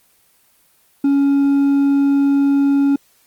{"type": "tone with hard clipping", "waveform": "triangle", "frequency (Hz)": 279.4, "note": "C#4", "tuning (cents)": 14, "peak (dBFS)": -12, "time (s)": [1.04, 2.96], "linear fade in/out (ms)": 5, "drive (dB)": 5, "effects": ["white hiss -56 dBFS RMS until 3.26 s", "Opus 24 kbps"]}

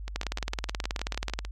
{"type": "two click trains", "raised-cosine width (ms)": 0.2, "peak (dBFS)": [-20, -12], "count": [10, 24], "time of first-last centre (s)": [[0.08, 1.45], [0.16, 1.39]], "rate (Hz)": [6.57, 18.7], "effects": ["added 50 Hz sine -35 dBFS peak until 1.51 s", "MP3 64 kbps"]}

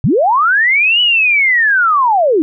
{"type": "linear two-way sweep", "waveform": "sine", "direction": "up then down", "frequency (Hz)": [96.9, 2973, 288], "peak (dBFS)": -8, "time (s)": [0.04, 2.42], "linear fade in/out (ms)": 0, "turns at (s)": 1.01, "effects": []}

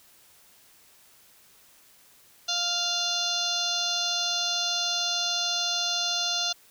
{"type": "harmonic tone", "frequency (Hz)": 698.5, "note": "F5", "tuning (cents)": 0, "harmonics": [1, 2, 4, 5, 6, 7, 8, 9], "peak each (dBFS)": [-36, -36, -35, -30, -30, -36, -36, -35], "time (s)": [2.48, 6.53], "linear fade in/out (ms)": 10, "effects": ["white hiss -57 dBFS RMS until 6.7 s"]}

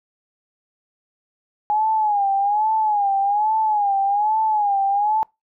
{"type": "tone with vibrato", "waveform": "sine", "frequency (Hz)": 830.6, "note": "G#5", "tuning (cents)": 0, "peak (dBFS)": -16, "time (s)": [1.7, 5.23], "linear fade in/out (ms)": 0, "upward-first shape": "sine", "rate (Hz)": 1.2, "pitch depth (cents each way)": 98, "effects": ["noise-tail reverb RT60 0.2 s tail -24 dB re dry"]}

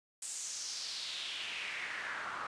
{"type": "noise with band-pass filter sweep", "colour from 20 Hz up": "pink", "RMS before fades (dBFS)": -41, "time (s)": [0.22, 2.47], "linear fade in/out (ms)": 5, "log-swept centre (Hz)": [8200, 1200], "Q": 3.2, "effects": ["resampled to 22050 Hz"]}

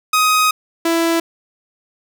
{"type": "tone pair in turn", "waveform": "sawtooth", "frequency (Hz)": [1255, 332.4], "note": ["D#6", "E4"], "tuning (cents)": [15, 15], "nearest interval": "octave + major seventh", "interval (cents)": 2300, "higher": "first", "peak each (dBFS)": [-8, -10], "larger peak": "first", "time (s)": [[0.13, 0.51], [0.85, 1.2]], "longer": "first", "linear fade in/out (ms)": 5, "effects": []}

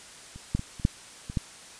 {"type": "clicks", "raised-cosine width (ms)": 5, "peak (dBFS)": [-30, -12, -20, -28, -8, -23, -13], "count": 7, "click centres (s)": [0.36, 0.55, 0.594, 0.798, 0.851, 1.299, 1.372], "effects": ["white hiss -47 dBFS RMS until 1.79 s", "resampled to 22050 Hz"]}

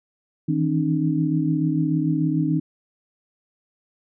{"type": "tone cluster", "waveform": "sine", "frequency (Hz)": [158.1, 164.9, 267.5, 304.4], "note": ["D#3", "E3", "C4", "D#4"], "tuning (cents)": [28, 1, 38, -38], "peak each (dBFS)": [-22, -31, -25, -23], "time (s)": [0.48, 2.6], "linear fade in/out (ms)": 10, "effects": []}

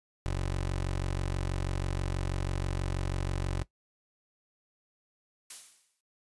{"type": "tone", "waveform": "20% pulse", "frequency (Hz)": 46.19, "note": "F#1", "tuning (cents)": -2, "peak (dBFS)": -25, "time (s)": [0.26, 3.63], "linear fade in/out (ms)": 0}
{"type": "noise with exponential decay", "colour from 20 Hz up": "blue", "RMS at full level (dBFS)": -38, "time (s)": [5.5, 6.01], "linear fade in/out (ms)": 5, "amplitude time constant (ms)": 110}
{"effects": ["noise-tail reverb RT60 0.1 s tail -17 dB re dry", "resampled to 24000 Hz"]}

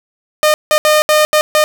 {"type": "tone bursts at uneven times", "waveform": "sawtooth", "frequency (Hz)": 610, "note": "D#5", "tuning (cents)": -34, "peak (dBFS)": -4, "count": 6, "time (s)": [[0.43, 0.54], [0.71, 0.78], [0.85, 1.02], [1.09, 1.25], [1.33, 1.41], [1.55, 1.64]], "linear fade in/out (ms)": 0, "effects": []}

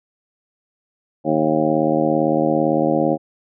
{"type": "harmonic tone with a mistuned harmonic", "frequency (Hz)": 77.78, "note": "D#2", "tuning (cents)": 0, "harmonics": [2, 3, 4, 5, 6, 7, 8, 9, 10], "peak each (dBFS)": [-26, -23, -20, -25, -30, -20, -31, -24, -28], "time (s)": [1.24, 3.18], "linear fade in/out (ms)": 50, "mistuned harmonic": 10, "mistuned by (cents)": 34, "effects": []}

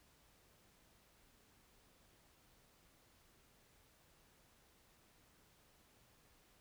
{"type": "silence", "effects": ["pink hiss -70 dBFS RMS until 6.6 s"]}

